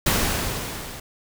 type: noise with level ramp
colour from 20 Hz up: pink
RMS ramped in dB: -19 to -37 dBFS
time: 0.06-1 s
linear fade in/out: 5 ms
effects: none

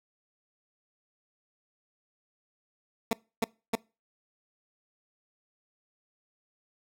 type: tone bursts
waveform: 15% pulse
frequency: 226.2 Hz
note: A3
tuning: 48 cents sharp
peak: -18 dBFS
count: 3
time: 3.11-3.753 s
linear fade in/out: 2 ms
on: 21 ms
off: 290 ms
effects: noise-tail reverb RT60 0.3 s tail -25 dB re dry

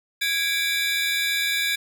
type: tone cluster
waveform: square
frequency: 1653 / 2281 / 2361 / 3553 / 3910 Hz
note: G#6 / C#7 / D7 / A7 / B7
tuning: -9 / +49 / +9 / +16 / -18 cents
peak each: -29 dBFS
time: 0.21-1.76 s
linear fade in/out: 10 ms
effects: none

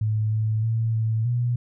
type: tone with pitch steps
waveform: sine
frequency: 108.1 / 109.2 / 113 / 111.3 / 121 Hz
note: A2 / A2 / A2 / A2 / B2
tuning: -30 / -13 / +47 / +20 / -35 cents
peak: -20 dBFS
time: 0.01-1.56 s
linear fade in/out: 5 ms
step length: 310 ms
effects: none

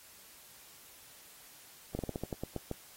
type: slowing click train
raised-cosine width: 2 ms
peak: -22 dBFS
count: 10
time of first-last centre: 1.95-2.713 s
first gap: 40 ms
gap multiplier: 1.18
effects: white hiss -56 dBFS RMS until 2.96 s + AAC 48 kbps

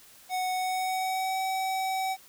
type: tone with pitch glide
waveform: square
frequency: 740 to 760.8 Hz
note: F#5 to F#5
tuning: 0 to +48 cents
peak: -28 dBFS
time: 0.29-2.17 s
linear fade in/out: 50 ms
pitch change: +48 cents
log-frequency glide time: 0.53-1.39 s
effects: white hiss -54 dBFS RMS until 2.28 s

